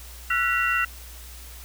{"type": "tone cluster", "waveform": "sine", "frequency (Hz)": [1345, 1471, 1946, 2748], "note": ["E6", "F#6", "B6", "F7"], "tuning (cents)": [34, -11, -26, -29], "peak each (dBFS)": -26, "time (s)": [0.3, 0.85], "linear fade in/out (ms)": 5, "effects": ["added 60 Hz sine -41 dBFS peak until 1.64 s", "white hiss -45 dBFS RMS until 1.64 s"]}